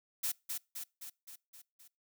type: noise with echo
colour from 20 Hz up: blue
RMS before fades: -34 dBFS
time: 0.23-0.32 s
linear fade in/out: 10 ms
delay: 260 ms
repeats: 6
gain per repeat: -4 dB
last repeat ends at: 1.88 s
effects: noise-tail reverb RT60 0.3 s tail -26 dB re dry